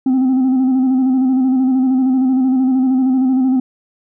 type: tone with vibrato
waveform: sine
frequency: 259.7 Hz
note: C4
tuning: 13 cents flat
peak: -8 dBFS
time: 0.06-3.6 s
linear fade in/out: 5 ms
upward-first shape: square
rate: 13 Hz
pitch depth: 34 cents each way
effects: tanh soft clip ceiling -10 dBFS